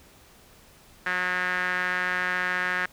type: tone with band-pass filter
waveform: sawtooth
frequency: 181.4 Hz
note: F#3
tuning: 34 cents flat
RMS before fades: -27 dBFS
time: 1.06-2.86 s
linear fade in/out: 5 ms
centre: 1700 Hz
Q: 4.8
effects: pink hiss -54 dBFS RMS until 2.92 s